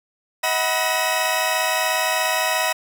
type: tone cluster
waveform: sawtooth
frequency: 636 / 742 / 981 / 1885 / 2570 Hz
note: D#5 / F#5 / B5 / A#6 / E7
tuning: +38 / +5 / -12 / +19 / -45 cents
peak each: -21 / -22 / -21 / -23 / -23 dBFS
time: 0.43-2.73 s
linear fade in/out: 10 ms
effects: none